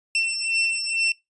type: beating tone pair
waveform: sawtooth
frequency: 2693 / 2695.2 Hz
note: E7 / E7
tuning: +36 / +38 cents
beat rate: 2.2 Hz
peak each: -22 / -21 dBFS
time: 0.15-1.12 s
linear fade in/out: 2 ms
effects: noise-tail reverb RT60 0.2 s tail -23 dB re dry + resampled to 22050 Hz